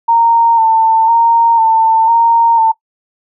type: tone with vibrato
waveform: sine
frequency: 910 Hz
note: A#5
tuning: 42 cents flat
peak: -6 dBFS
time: 0.08-2.72 s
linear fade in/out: 10 ms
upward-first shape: square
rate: 1 Hz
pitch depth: 29 cents each way
effects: noise-tail reverb RT60 0.1 s tail -20 dB re dry